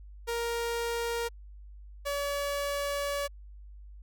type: tone pair in turn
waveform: sawtooth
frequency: 468.1 / 569.4 Hz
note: A#4 / C#5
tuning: +7 / +46 cents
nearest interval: minor third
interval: 339 cents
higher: second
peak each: -26 dBFS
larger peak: neither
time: 0.27-1.29 / 2.05-3.28 s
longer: second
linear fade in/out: 20 ms
effects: added 50 Hz sine -45 dBFS peak until 4.02 s